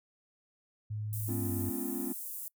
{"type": "tone with pitch glide", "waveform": "sine", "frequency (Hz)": [106.3, 97.48], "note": ["G#2", "G2"], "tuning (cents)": [41, -9], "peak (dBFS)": -34, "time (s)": [0.9, 1.7], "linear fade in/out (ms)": 10, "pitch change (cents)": -150, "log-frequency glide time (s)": [1.35, 1.52]}
{"type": "high-pass noise", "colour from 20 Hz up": "pink", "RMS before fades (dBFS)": -41, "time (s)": [1.13, 2.48], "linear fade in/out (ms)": 0, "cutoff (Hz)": 10000, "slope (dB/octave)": 24}
{"type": "chord", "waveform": "triangle", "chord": "C# dominant seventh", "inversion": "second", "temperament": "just", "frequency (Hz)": [207.9, 249.5, 277.2, 346.5], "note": ["G#3", "B3", "C#4", "E#4"], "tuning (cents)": [2, 18, 0, -14], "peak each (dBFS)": [-40, -36, -37, -38], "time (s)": [1.28, 2.13], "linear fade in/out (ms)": 10}
{"effects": ["noise-tail reverb RT60 0.1 s tail -24 dB re dry"]}